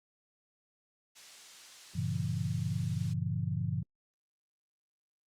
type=noise; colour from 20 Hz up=blue; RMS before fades=-45 dBFS; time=1.15-3.14 s; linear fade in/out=20 ms
type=chord; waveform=sine; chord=G diminished seventh; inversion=none; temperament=just; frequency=98 / 117.6 / 141.12 / 169.34 Hz; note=G2 / Bb2 / Db3 / Fb3; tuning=0 / +16 / +31 / +47 cents; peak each=-36 dBFS; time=1.95-3.83 s; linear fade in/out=10 ms
effects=low-pass 6000 Hz 12 dB/octave + Opus 48 kbps